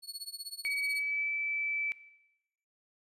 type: tone with tremolo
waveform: sawtooth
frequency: 4392 Hz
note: C#8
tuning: 17 cents flat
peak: -33 dBFS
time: 0.02-1.03 s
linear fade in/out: 50 ms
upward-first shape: triangle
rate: 16 Hz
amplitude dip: 100%
type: tone with pitch glide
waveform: sine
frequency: 2266 to 2315 Hz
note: C#7 to D7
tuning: +37 to -25 cents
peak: -30 dBFS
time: 0.65-1.92 s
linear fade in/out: 0 ms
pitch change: +38 cents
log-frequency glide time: 0.76-1.31 s
effects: noise-tail reverb RT60 0.9 s tail -18 dB re dry + resampled to 32000 Hz